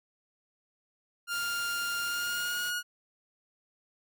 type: tone with pitch glide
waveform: sawtooth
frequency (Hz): 1401 to 1443.7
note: F6 to F#6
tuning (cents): +5 to -43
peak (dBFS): -27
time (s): 1.27-2.83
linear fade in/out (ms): 50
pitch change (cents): +52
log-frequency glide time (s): 2.03-2.65
type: noise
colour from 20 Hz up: white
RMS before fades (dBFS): -44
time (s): 1.3-2.73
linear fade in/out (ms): 50
effects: none